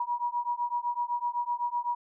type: beating tone pair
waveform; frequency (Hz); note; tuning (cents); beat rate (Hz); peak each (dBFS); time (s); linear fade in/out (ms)
sine; 958 / 965.9; A#5 / B5; +47 / -39; 7.9; -31; 0-1.95; 5
effects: none